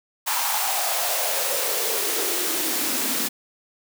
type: noise with high-pass filter sweep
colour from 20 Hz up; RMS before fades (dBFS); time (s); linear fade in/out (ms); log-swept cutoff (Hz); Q
white; -24; 0.26-3.29; 20; 960 to 230; 4.9
effects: none